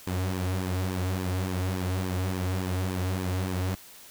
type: tone with flanger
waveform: sawtooth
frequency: 92.5 Hz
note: F#2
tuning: in tune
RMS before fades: -29 dBFS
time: 0.07-3.75 s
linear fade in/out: 0 ms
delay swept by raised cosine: 1.4 to 5.3 ms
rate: 3.5 Hz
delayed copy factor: -0.7
effects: white hiss -49 dBFS RMS until 4.1 s